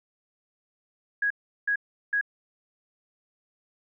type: tone bursts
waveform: sine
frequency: 1657 Hz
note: G#6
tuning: 4 cents flat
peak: -22 dBFS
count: 3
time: 1.22-2.212 s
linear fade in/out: 5 ms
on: 84 ms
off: 370 ms
effects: none